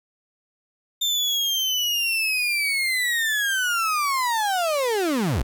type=linear sweep; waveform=35% pulse; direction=down; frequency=3600 to 41.2 Hz; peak=-19 dBFS; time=1.01-5.43 s; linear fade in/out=10 ms; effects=none